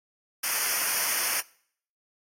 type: noise with comb filter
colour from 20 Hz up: white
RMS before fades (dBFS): -27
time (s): 0.43-1.41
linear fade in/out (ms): 10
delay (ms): 0.26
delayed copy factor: -0.85
effects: noise-tail reverb RT60 0.6 s tail -23 dB re dry + AAC 48 kbps